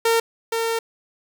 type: tone pair in turn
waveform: sawtooth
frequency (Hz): 457.8 / 456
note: A#4 / A#4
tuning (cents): -31 / -38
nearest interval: unison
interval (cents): 7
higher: first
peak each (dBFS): -12 / -17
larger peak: first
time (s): 0.05-0.2 / 0.52-0.79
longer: second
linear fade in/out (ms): 5
effects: 9-bit